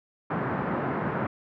pink band-pass noise, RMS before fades -29 dBFS, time 0.3-1.27 s, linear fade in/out 5 ms, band 120 to 1600 Hz, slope 24 dB/octave, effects none

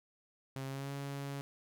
sawtooth tone with pitch glide, 134.6 to 139.91 Hz, C3 to C#3, +49 to +16 cents, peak -35 dBFS, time 0.56-1.41 s, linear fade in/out 0 ms, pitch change +67 cents, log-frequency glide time 0.67-0.92 s, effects none

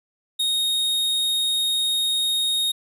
45% pulse tone, 3729 Hz, A#7, in tune, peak -20 dBFS, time 0.39-2.72 s, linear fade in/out 10 ms, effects resampled to 32000 Hz + 10-bit

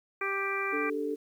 harmonic tone, 393 Hz, G4, 4 cents sharp, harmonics 1 / 2 / 3 / 4 / 5 / 6, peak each -35 / -44 / -34 / -37 / -38 / -34 dBFS, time 0.21-0.9 s, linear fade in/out 5 ms
sine chord, D suspended fourth, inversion none, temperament equal, 293.7 / 392 / 440 Hz, D4 / G4 / A4, 0 / 0 / 0 cents, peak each -34 / -37 / -32 dBFS, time 0.72-1.16 s, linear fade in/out 20 ms
effects 10-bit

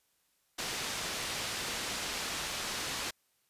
white low-pass noise, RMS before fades -37 dBFS, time 0.58-3.11 s, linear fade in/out 10 ms, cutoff 5700 Hz, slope 12 dB/octave, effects white hiss -74 dBFS RMS until 3.49 s + resampled to 32000 Hz

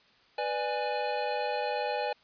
square chord, G# diminished, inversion first, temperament equal with one note detuned, 493.9 / 594.5 / 830.6 Hz, B4 / D5 / G#5, 0 / +21 / 0 cents, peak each -35 / -35 / -33 dBFS, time 0.38-2.13 s, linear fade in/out 5 ms, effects white hiss -62 dBFS RMS until 2.23 s + resampled to 11025 Hz

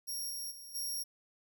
15% pulse tone with level steps, 5588 Hz, F8, in tune, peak -31 / -33 / -42 / -30 dBFS, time 0.07-1.04 s, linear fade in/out 20 ms, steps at 0.29 / 0.5 / 0.74 s, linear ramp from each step 20 ms, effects none

